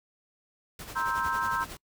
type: noise with tremolo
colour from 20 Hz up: pink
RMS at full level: -40 dBFS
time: 0.79-1.77 s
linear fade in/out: 2 ms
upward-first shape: sine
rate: 11 Hz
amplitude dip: 60%
type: chord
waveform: sine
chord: C dominant seventh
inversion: third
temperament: just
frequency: 941.9 / 1046.5 / 1308.1 / 1569.8 Hz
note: Bb5 / C6 / E6 / G6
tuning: +18 / 0 / -14 / +2 cents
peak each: -32 dBFS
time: 0.95-1.65 s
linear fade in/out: 20 ms
effects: noise-tail reverb RT60 0.1 s tail -25 dB re dry